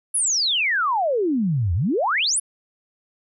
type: exponential two-way sweep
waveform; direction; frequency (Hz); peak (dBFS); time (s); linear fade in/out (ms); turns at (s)
sine; down then up; 11020 to 79.8 to 11020; -18; 0.14-2.4; 10; 1.74
effects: none